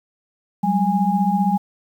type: tone cluster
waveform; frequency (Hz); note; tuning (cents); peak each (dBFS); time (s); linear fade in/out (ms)
sine; 185.7 / 201 / 824; F#3 / G3 / G#5; +7 / +44 / -14; -20; 0.63-1.58; 10
effects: 8-bit